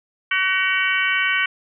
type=harmonic tone with a mistuned harmonic; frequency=377.4 Hz; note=F#4; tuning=34 cents sharp; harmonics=3 / 4 / 5 / 6 / 7 / 8; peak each=-28 / -22 / -24 / -22 / -28 / -27 dBFS; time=0.31-1.46 s; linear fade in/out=5 ms; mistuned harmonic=7; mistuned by=+56 cents; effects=none